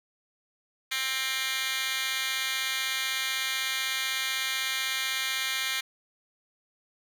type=tone with high-pass filter; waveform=10% pulse; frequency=264 Hz; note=C4; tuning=16 cents sharp; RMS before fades=-30 dBFS; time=0.91-5.81 s; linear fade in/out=10 ms; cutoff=2500 Hz; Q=5.9; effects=none